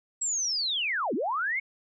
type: linear two-way sweep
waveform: sine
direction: down then up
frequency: 7790 to 206 to 2235 Hz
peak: -26 dBFS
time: 0.21-1.6 s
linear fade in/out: 10 ms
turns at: 1.14 s
effects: none